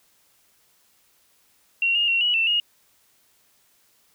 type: tone with pitch steps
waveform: sine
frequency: 2743 / 2842 / 2736 / 2926 / 2681 / 2865 Hz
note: F7 / F7 / F7 / F#7 / E7 / F7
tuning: -32 / +30 / -36 / -20 / +29 / +44 cents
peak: -18 dBFS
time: 1.82-2.6 s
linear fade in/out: 2 ms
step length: 130 ms
effects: white hiss -62 dBFS RMS until 4.14 s